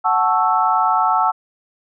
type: chord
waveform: sine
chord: F# minor seventh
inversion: none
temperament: equal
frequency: 740 / 880 / 1108.7 / 1318.5 Hz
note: F#5 / A5 / C#6 / E6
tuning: 0 / 0 / 0 / 0 cents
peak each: -19 / -18 / -22 / -18 dBFS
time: 0.04-1.32 s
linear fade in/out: 20 ms
effects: none